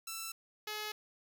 5% pulse tone pair in turn, 1332 / 424.7 Hz, E6 / G#4, +18 / +39 cents, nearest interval octave + minor sixth, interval 1979 cents, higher first, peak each -28 / -27 dBFS, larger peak second, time 0.07-0.32 / 0.67-0.92 s, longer neither, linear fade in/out 5 ms, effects none

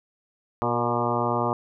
harmonic tone with a mistuned harmonic, 120 Hz, B2, 49 cents flat, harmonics 1 / 2 / 3 / 4 / 5 / 6 / 7 / 8 / 9 / 10, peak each -31 / -31 / -31 / -31 / -31 / -31 / -31 / -31 / -31 / -31 dBFS, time 0.62-1.53 s, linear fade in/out 0 ms, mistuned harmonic 4, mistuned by -32 cents, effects none

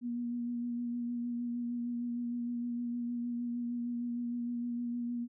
sine tone with vibrato, 239.6 Hz, A#3, 48 cents sharp, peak -33 dBFS, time 0.01-5.28 s, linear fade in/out 50 ms, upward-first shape sine, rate 6.5 Hz, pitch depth 19 cents each way, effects none

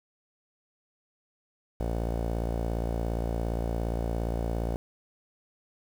sawtooth tone with low-pass filter, 57.3 Hz, A#1, 29 cents flat, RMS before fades -30 dBFS, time 1.8-4.76 s, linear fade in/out 0 ms, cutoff 620 Hz, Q 2.4, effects 8-bit

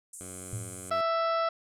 pink band-pass noise, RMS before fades -45 dBFS, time 0.13-0.9 s, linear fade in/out 5 ms, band 7500 to 10000 Hz, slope 48 dB/octave
10% pulse tone, 91.9 Hz, F#2, 11 cents flat, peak -35 dBFS, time 0.21-1.01 s, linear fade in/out 0 ms
sine tone with exponential decay, 109.5 Hz, A2, 8 cents flat, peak -30 dBFS, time 0.53-0.99 s, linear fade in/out 0 ms, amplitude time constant 99 ms
harmonic tone, 661 Hz, E5, 5 cents sharp, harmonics 1 / 2 / 3 / 4 / 5 / 6 / 7 / 8, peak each -28 / -28 / -42 / -46 / -47 / -47 / -49 / -47 dBFS, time 0.91-1.49 s, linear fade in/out 5 ms
effects none

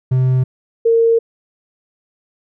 triangle / sine tone pair in turn, 128.7 / 458.6 Hz, C3 / A#4, -28 / -28 cents, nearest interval octave + minor seventh, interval 2200 cents, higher second, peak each -9 dBFS, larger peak neither, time 0.11-0.44 / 0.85-1.19 s, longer second, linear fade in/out 10 ms, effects none

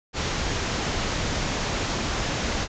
pink low-pass noise, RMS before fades -27 dBFS, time 0.13-2.68 s, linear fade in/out 50 ms, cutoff 7200 Hz, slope 96 dB/octave, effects none

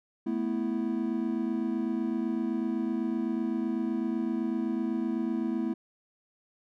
triangle chord, A suspended second, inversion none, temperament equal with one note detuned, 219 / 246.9 / 329.6 Hz, A3 / B3 / E4, -8 / 0 / 0 cents, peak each -30 dBFS, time 0.26-5.74 s, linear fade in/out 10 ms, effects none

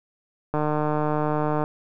click train, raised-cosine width 1 ms, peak -11 dBFS, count 167, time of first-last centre 0.54-1.639 s, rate 151 Hz, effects none

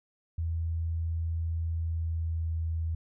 sine tone with pitch glide, 82.41 to 81.56 Hz, E2 to E2, 0 to -18 cents, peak -28 dBFS, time 0.38-2.95 s, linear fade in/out 5 ms, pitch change -18 cents, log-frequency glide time 1.7-2.56 s, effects none

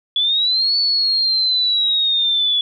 sine linear two-way sweep, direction up then down, 3402 to 4472 to 3402 Hz, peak -14 dBFS, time 0.16-2.61 s, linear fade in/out 2 ms, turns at 0.77 s, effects none

